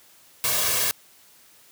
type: noise with comb filter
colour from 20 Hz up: white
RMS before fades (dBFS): -23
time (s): 0.44-0.91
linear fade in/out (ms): 0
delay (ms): 1.8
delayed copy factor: +0.65
effects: white hiss -54 dBFS RMS until 1.71 s + high-pass 80 Hz 12 dB/octave